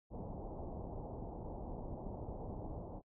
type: low-pass noise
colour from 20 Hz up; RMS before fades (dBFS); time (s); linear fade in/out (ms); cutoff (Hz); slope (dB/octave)
pink; -45; 0.1-3.02; 50; 890; 48
effects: noise-tail reverb RT60 0.1 s tail -25 dB re dry